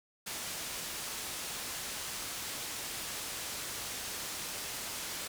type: low-pass noise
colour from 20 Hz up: white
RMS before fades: -40 dBFS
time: 0.26-5.28 s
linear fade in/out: 10 ms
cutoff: 10000 Hz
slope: 12 dB/octave
effects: none